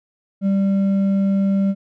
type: tone with hard clipping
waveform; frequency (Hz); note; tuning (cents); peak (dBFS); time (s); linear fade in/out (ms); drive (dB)
sine; 196; G3; 0; -16; 0.41-1.75; 50; 4
effects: none